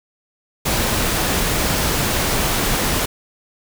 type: noise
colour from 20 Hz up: pink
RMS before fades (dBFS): -19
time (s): 0.65-3.06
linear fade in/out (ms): 10
effects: none